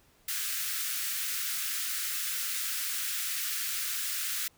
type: high-pass noise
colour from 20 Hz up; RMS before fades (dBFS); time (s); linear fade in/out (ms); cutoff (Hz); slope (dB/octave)
white; -33; 0.28-4.48; 5; 1300; 48
effects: pink hiss -64 dBFS RMS until 4.57 s